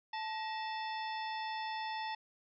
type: harmonic tone with a mistuned harmonic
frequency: 878 Hz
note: A5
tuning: 4 cents flat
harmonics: 1 / 2 / 3 / 4 / 5 / 6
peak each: -38 / -45 / -49 / -49 / -54 / -51 dBFS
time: 0.13-2.15 s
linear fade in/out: 5 ms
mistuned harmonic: 2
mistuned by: +130 cents
effects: none